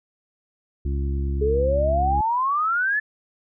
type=harmonic tone; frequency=69.3 Hz; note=C#2; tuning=in tune; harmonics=1 / 2 / 3 / 4 / 5; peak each=-22 / -32 / -37 / -38 / -36 dBFS; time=0.85-2.21 s; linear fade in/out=5 ms
type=exponential sweep; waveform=sine; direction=up; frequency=412.7 to 1760 Hz; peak=-19 dBFS; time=1.41-3 s; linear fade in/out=10 ms
effects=none